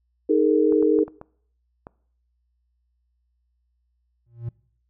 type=chord; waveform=sine; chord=D# suspended fourth; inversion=none; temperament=equal with one note detuned; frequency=311.1 / 415.3 / 459.7 Hz; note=D#4 / G#4 / A#4; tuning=0 / 0 / -24 cents; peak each=-20 dBFS; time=0.29-1.04 s; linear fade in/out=10 ms
type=clicks; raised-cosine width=1 ms; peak=-24 dBFS; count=6; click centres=0.724 / 0.826 / 0.989 / 1.08 / 1.214 / 1.869 s
type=tone with exponential growth; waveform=triangle; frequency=117.6 Hz; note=A#2; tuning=16 cents sharp; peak=-22 dBFS; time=4.26-4.49 s; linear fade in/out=5 ms; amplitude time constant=49 ms
effects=noise-tail reverb RT60 0.6 s tail -23 dB re dry + added 60 Hz sine -67 dBFS peak until 4.89 s